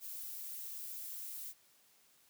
violet noise, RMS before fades -45 dBFS, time 0-1.54 s, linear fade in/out 50 ms, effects white hiss -68 dBFS RMS until 2.29 s + high-pass 100 Hz 12 dB/octave

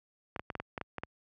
clicks, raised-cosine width 0.5 ms, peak -21 dBFS, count 9, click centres 0.362 / 0.395 / 0.502 / 0.553 / 0.6 / 0.778 / 0.813 / 0.983 / 1.035 s, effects high-pass 60 Hz 12 dB/octave

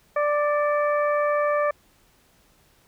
harmonic tone with a mistuned harmonic, 589 Hz, D5, 5 cents sharp, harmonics 1 / 2 / 3 / 4, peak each -21 / -25 / -31 / -37 dBFS, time 0.16-1.71 s, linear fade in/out 5 ms, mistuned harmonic 4, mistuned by -35 cents, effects pink hiss -60 dBFS RMS until 2.87 s

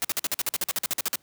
white noise bursts, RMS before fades -26 dBFS, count 16, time 0.02-1.156 s, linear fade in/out 0 ms, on 26 ms, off 48 ms, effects pink hiss -63 dBFS RMS until 1.22 s + high-pass 100 Hz 12 dB/octave

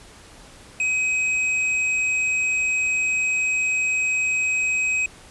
sine tone with tanh clipping, 2530 Hz, D#7, 28 cents sharp, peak -21 dBFS, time 0.8-5.06 s, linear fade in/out 2 ms, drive 10 dB, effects pink hiss -46 dBFS RMS until 5.3 s + resampled to 24000 Hz

